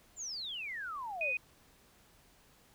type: exponential sweep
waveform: sine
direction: down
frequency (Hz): 7450 to 489.3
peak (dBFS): -38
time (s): 0.16-1.34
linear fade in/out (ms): 50
type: tone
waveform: sine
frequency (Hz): 2489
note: D#7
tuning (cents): 0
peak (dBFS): -31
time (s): 1.21-1.37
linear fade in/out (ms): 2
effects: pink hiss -64 dBFS RMS until 2.74 s